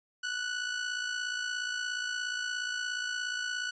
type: tone with amplitude modulation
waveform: sawtooth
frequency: 1480 Hz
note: F#6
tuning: in tune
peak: -26 dBFS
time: 0.23-3.71 s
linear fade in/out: 10 ms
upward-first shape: sine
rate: 57 Hz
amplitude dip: 55%
effects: resampled to 16000 Hz